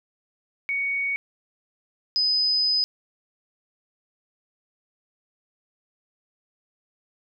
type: tone pair in turn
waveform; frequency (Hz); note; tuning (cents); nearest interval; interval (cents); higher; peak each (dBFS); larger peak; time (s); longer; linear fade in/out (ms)
sine; 2234 / 5015; C#7 / D#8; +13 / +13; octave + major second; 1400; second; -23 / -19; second; 0.69-1.16 / 2.16-2.84; second; 0
effects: none